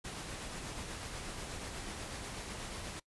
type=noise with tremolo; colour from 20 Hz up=pink; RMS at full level=-42 dBFS; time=0.04-3 s; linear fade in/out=10 ms; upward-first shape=sine; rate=8.2 Hz; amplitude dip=25%; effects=noise-tail reverb RT60 0.1 s tail -22 dB re dry + resampled to 24000 Hz